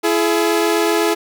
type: tone pair together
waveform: sawtooth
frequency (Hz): 336 / 423.9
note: E4 / G#4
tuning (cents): +33 / +35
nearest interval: major third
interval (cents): 402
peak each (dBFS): -13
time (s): 0.03-1.15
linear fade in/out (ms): 20
effects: none